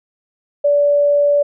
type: tone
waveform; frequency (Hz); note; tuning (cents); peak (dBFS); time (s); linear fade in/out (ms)
sine; 578; D5; -28; -10; 0.64-1.43; 10
effects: none